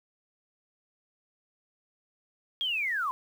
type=linear sweep; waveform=sine; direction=down; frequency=3300 to 987.8 Hz; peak=-27 dBFS; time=2.61-3.11 s; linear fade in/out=0 ms; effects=9-bit